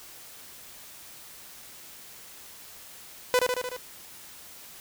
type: tone with echo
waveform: sawtooth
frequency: 499.6 Hz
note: B4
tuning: 20 cents sharp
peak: -15 dBFS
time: 3.34-3.39 s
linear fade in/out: 0 ms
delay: 75 ms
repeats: 5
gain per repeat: -3 dB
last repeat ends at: 3.765 s
effects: white hiss -47 dBFS RMS until 4.8 s